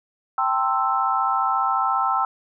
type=chord; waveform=sine; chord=A minor seventh; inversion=third; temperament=equal with one note detuned; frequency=784 / 898.5 / 1046.5 / 1318.5 Hz; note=G5 / A5 / C6 / E6; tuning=0 / +36 / 0 / 0 cents; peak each=-24 / -27 / -25 / -22 dBFS; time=0.38-2.25 s; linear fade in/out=2 ms; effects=none